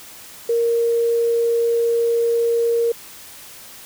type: tone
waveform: sine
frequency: 466.2 Hz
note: A#4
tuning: in tune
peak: -15 dBFS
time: 0.49-2.92 s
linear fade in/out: 5 ms
effects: white hiss -40 dBFS RMS until 3.85 s